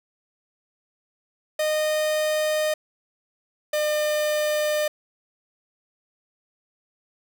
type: tone pair in turn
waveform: 45% pulse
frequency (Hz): 615 / 603.7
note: D#5 / D5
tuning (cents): -20 / +48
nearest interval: unison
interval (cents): 32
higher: first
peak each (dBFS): -21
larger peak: neither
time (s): 1.59-2.74 / 3.73-4.88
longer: neither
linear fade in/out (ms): 5
effects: none